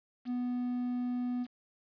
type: tone with quantisation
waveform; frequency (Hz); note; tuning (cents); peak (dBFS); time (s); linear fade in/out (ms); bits
triangle; 246.6; B3; -2; -29; 0.25-1.47; 50; 9
effects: resampled to 11025 Hz